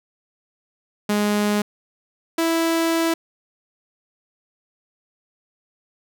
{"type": "tone pair in turn", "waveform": "sawtooth", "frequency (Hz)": [207.7, 329.7], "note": ["G#3", "E4"], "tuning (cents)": [0, 0], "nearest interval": "minor sixth", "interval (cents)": 800, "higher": "second", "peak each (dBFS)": -14, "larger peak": "neither", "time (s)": [[1.09, 1.62], [2.38, 3.14]], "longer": "second", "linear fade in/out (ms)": 5, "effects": []}